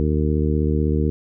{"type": "harmonic tone", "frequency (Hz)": 76, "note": "D#2", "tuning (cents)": -40, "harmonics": [1, 2, 3, 4, 5, 6], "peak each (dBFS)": [-20, -23, -25, -26, -27, -28], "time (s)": [0, 1.1], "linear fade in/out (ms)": 0, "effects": []}